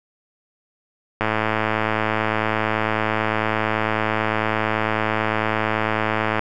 click train, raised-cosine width 0.5 ms, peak -5 dBFS, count 566, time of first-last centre 1.21-6.393 s, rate 109 Hz, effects none

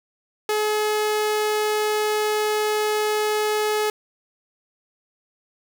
sawtooth tone, 425.2 Hz, G#4, 41 cents sharp, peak -16 dBFS, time 0.49-3.9 s, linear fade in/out 2 ms, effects none

